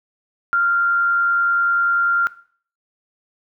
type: tone with frequency modulation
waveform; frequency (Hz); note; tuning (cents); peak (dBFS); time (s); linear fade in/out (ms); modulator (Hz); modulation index
sine; 1390; F6; -9; -14; 0.53-2.27; 0; 89.8; 0.26
effects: noise-tail reverb RT60 0.5 s tail -18 dB re dry